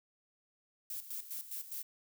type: noise with tremolo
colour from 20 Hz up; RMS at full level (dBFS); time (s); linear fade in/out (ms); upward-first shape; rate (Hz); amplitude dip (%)
violet; -41; 0.9-1.83; 2; square; 4.9; 70
effects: none